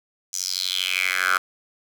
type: tone with high-pass filter sweep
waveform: 10% pulse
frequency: 92.5 Hz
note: F#2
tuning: in tune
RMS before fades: -24 dBFS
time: 0.33-1.38 s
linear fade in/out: 5 ms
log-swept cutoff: 6400 to 1300 Hz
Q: 4.9
effects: none